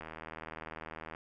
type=click train; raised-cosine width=0.5 ms; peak=-28 dBFS; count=92; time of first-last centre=0.01-1.149 s; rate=79.9 Hz; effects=none